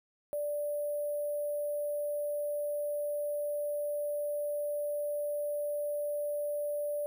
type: tone with sample-and-hold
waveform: sine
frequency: 587.3 Hz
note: D5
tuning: in tune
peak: -31 dBFS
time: 0.33-7.06 s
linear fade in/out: 0 ms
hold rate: 11025 Hz
effects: none